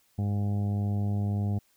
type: harmonic tone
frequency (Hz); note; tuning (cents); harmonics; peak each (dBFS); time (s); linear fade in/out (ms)
101.7; G#2; -36; 1 / 2 / 3 / 4 / 5 / 6 / 7 / 8; -26 / -32 / -44 / -46 / -50 / -51 / -46 / -52; 0.18-1.59; 10
effects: white hiss -67 dBFS RMS until 1.76 s